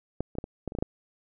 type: clicks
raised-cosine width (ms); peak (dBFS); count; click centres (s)
2; -15 / -29 / -15 / -23 / -18 / -26 / -20 / -17 / -12; 9; 0.206 / 0.353 / 0.385 / 0.441 / 0.677 / 0.721 / 0.751 / 0.787 / 0.825
effects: none